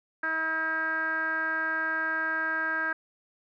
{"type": "tone with low-pass filter", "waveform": "10% pulse", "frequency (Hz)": 320, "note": "D#4", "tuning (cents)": 49, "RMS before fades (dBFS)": -29, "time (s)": [0.23, 2.93], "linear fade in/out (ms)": 5, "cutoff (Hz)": 1600, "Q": 7.8, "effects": []}